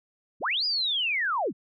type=linear two-way sweep; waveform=sine; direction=up then down; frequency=65.41 to 5000 to 122.7 Hz; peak=-24 dBFS; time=0.4-1.53 s; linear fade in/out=50 ms; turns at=0.65 s; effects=none